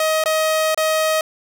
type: tone with dropouts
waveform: sawtooth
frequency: 630 Hz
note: D#5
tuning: 21 cents sharp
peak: -12 dBFS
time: 0-1.21 s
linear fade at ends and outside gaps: 2 ms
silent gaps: 0.239-0.258 / 0.746-0.775 s
effects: none